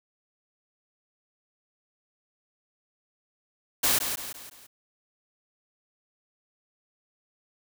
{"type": "noise with echo", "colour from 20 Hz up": "white", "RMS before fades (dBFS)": -23, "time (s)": [3.83, 3.99], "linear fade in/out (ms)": 10, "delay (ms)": 170, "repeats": 4, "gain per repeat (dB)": -7, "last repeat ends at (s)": 4.67, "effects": []}